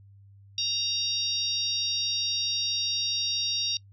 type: harmonic tone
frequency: 932.3 Hz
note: A#5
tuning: in tune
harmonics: 3 / 4 / 5 / 6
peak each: -35 / -29 / -32 / -31 dBFS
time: 0.58-3.77 s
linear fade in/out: 2 ms
effects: noise-tail reverb RT60 0.1 s tail -25 dB re dry + added 99 Hz sine -50 dBFS peak until 3.92 s